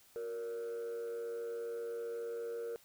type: tone with frequency modulation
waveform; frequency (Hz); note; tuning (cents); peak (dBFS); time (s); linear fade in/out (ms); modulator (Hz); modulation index
sine; 466.2; A#4; 0; -35; 0.16-2.76; 0; 105; 0.42
effects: tanh soft clip ceiling -37 dBFS + white hiss -64 dBFS RMS until 2.84 s